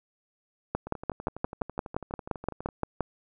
two click trains, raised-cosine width 1 ms, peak -24 / -13 dBFS, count 23 / 14, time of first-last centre 0.87-2.688 / 0.75-3.007 s, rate 12.1 / 5.76 Hz, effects none

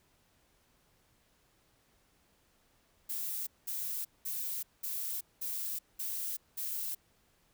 violet noise bursts, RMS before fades -37 dBFS, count 7, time 3.09-6.95 s, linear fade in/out 10 ms, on 380 ms, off 200 ms, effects pink hiss -70 dBFS RMS until 7.53 s

